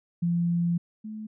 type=tone pair in turn; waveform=sine; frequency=171.7 / 215.9 Hz; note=F3 / A3; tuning=-29 / -33 cents; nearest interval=major third; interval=396 cents; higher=second; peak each=-22 / -34 dBFS; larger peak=first; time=0.22-0.78 / 1.04-1.27 s; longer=first; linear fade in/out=10 ms; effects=none